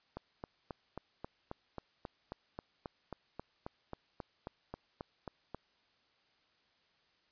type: click train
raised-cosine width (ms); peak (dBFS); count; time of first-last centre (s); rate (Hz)
1; -27; 21; 0.17-5.546; 3.72
effects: white hiss -72 dBFS RMS until 7.31 s + resampled to 11025 Hz